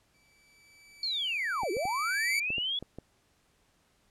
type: tone with exponential growth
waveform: sawtooth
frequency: 2308 Hz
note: D7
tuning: 31 cents flat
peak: -24 dBFS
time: 0.14-2.4 s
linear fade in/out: 5 ms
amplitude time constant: 490 ms
type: linear two-way sweep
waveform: sine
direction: down then up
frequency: 4435 to 329.6 to 3434 Hz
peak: -29 dBFS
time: 1.03-2.79 s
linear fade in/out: 2 ms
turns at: 1.71 s
type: clicks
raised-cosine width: 2 ms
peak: -27 dBFS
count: 7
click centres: 1.634 / 1.768 / 1.854 / 2.504 / 2.582 / 2.826 / 2.986 s
effects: pink hiss -69 dBFS RMS until 4.1 s + low-pass 11000 Hz 12 dB/octave